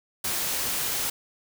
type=noise; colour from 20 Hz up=white; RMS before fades=-28 dBFS; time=0.24-1.1 s; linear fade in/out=5 ms; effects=none